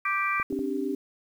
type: harmonic tone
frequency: 392 Hz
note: G4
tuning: in tune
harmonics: 3 / 4 / 5 / 6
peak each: -27 / -33 / -33 / -29 dBFS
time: 0.05-0.43 s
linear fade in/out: 5 ms
type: clicks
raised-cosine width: 2 ms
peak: -26 dBFS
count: 3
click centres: 0.399 / 0.526 / 0.591 s
type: chord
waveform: sine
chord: C suspended second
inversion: none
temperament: equal with one note detuned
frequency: 266.5 / 293.7 / 392 Hz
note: C4 / D4 / G4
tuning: +32 / 0 / 0 cents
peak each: -31 / -31 / -31 dBFS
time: 0.5-0.95 s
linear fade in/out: 5 ms
effects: 9-bit